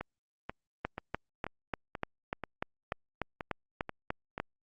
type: two click trains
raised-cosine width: 0.5 ms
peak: -17 / -22 dBFS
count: 13 / 10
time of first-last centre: 0.85-4.4 / 0.01-4.379 s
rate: 3.38 / 2.06 Hz
effects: Opus 48 kbps